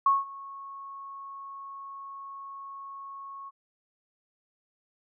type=tone with ADSR envelope; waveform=sine; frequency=1100 Hz; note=C#6; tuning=14 cents flat; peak=-17 dBFS; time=0.06-3.51 s; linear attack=4 ms; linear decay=180 ms; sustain=-22 dB; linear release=31 ms; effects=none